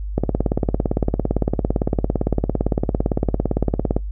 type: click train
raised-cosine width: 2 ms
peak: -4 dBFS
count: 68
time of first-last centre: 0.18-3.965 s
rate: 17.7 Hz
effects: noise-tail reverb RT60 0.1 s tail -20 dB re dry + added 50 Hz sine -24 dBFS peak until 4.11 s